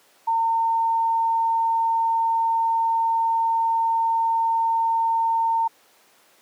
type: tone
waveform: sine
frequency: 910 Hz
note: A#5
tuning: 42 cents flat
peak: -18 dBFS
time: 0.27-5.68 s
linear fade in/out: 10 ms
effects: pink hiss -56 dBFS RMS until 6.41 s + high-pass 400 Hz 12 dB/octave